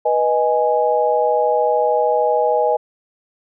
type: chord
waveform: sine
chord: G# minor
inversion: first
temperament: equal with one note detuned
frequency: 489.1 / 622.3 / 830.6 Hz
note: B4 / D#5 / G#5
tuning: -17 / 0 / 0 cents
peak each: -18 dBFS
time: 0.05-2.77 s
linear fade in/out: 10 ms
effects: none